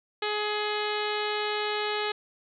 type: harmonic tone with a mistuned harmonic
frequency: 420.3 Hz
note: G#4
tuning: 21 cents sharp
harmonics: 1 / 2 / 3 / 4 / 5 / 6 / 7 / 8 / 9 / 10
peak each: -31 / -34 / -36 / -37 / -38 / -39 / -39 / -40 / -41 / -41 dBFS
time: 0.22-2.12 s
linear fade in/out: 5 ms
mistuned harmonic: 7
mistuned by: +20 cents
effects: none